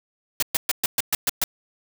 white noise bursts, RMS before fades -21 dBFS, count 8, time 0.4-1.44 s, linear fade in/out 2 ms, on 25 ms, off 120 ms, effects none

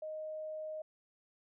sine tone, 622 Hz, D#5, 1 cent flat, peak -39 dBFS, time 0.02-0.82 s, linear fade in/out 5 ms, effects none

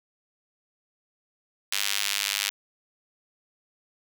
sawtooth tone with high-pass filter, 100.6 Hz, G2, 45 cents sharp, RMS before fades -28 dBFS, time 1.72-2.5 s, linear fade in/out 5 ms, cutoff 2900 Hz, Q 1.1, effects none

